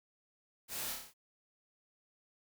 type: noise with echo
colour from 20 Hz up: white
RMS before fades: -42 dBFS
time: 0.68-0.96 s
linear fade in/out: 50 ms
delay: 30 ms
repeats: 6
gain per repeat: -3 dB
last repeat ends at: 1.14 s
effects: none